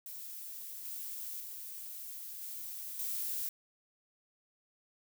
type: noise with level steps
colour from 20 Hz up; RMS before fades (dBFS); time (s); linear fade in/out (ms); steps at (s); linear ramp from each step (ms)
violet; -45 / -42 / -45 / -43 / -37; 0.06-3.49; 2; 0.85 / 1.4 / 2.41 / 2.99; 5
effects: none